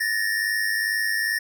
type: tone pair together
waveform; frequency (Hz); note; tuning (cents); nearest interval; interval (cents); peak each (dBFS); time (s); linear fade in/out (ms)
square; 1750 / 1852.3; A6 / A#6; -10 / -12; minor second; 98; -26 / -25; 0-1.39; 10
effects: none